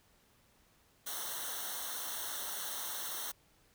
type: noise with comb filter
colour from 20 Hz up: white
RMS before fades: -40 dBFS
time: 1.06-3.32 s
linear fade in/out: 10 ms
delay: 0.41 ms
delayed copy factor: -0.95
effects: pink hiss -68 dBFS RMS until 3.74 s